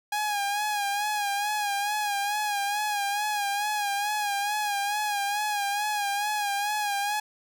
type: tone with vibrato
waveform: sawtooth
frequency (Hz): 823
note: G#5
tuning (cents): -16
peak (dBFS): -22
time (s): 0.12-7.2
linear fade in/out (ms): 5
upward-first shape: sine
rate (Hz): 2.3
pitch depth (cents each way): 51
effects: none